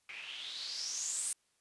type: noise with low-pass filter sweep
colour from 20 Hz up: blue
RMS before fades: -40 dBFS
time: 0.09-1.33 s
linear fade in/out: 2 ms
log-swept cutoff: 2300 to 9300 Hz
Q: 6.6
effects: white hiss -75 dBFS RMS until 1.6 s + resampled to 24000 Hz